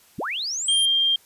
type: linear sweep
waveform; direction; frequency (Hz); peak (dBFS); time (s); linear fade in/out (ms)
sine; up; 53.8 to 11140; -25; 0.18-0.86; 10
type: tone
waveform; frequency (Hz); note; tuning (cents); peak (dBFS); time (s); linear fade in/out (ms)
sine; 3192; G7; +31; -17; 0.68-1.16; 5
effects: white hiss -55 dBFS RMS until 1.25 s + resampled to 32000 Hz